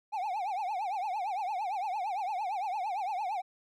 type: tone with vibrato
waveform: triangle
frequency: 791 Hz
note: G5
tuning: 15 cents sharp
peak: -29 dBFS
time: 0.12-3.42 s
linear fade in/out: 20 ms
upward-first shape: triangle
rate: 8.8 Hz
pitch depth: 220 cents each way
effects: none